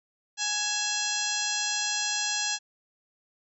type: harmonic tone with a mistuned harmonic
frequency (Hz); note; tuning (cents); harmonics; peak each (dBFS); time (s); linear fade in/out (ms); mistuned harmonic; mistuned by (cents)
833; G#5; +5; 1 / 2 / 3 / 4 / 5 / 6 / 7 / 8 / 9; -38 / -35 / -36 / -35 / -34 / -36 / -33 / -37 / -36; 0.37-2.59; 50; 3; +110
effects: none